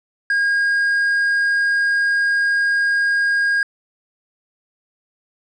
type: tone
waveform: triangle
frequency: 1627 Hz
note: G#6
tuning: 36 cents flat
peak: -13 dBFS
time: 0.3-3.63 s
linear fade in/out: 2 ms
effects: resampled to 22050 Hz